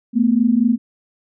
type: tone pair together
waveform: sine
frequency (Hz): 222.5 / 246.9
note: A3 / B3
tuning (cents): +20 / 0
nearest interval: major second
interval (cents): 180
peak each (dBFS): -15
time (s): 0.13-0.78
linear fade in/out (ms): 50
effects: none